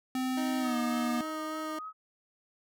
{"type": "tone with pitch glide", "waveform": "square", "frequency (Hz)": [257.7, 240.4], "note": ["C4", "B3"], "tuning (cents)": [-26, -46], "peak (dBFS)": -30, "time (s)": [0.15, 1.21], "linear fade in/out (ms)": 2, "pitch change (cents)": -120, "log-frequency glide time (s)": [0.59, 0.76]}
{"type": "tone", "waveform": "25% pulse", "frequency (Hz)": 312.1, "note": "D#4", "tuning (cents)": 5, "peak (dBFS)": -32, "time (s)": [0.37, 1.79], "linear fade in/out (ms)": 5}
{"type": "tone with vibrato", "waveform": "sine", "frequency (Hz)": 1248, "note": "D#6", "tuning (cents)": 5, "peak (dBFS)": -38, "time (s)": [0.6, 1.93], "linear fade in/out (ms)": 50, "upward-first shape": "sine", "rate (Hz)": 3.3, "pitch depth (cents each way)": 39}
{"effects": []}